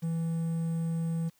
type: tone with quantisation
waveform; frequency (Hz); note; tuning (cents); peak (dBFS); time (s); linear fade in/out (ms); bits
triangle; 164.81; E3; 0; -26; 0.02-1.3; 20; 9
effects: white hiss -68 dBFS RMS until 1.39 s